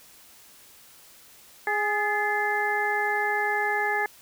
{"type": "harmonic tone with a mistuned harmonic", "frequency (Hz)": 415.3, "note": "G#4", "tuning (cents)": 0, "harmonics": [1, 2, 3, 4, 5], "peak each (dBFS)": [-31, -27, -37, -27, -31], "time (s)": [1.67, 4.06], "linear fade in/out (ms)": 2, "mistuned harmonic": 4, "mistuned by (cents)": 58, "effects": ["white hiss -52 dBFS RMS until 4.21 s"]}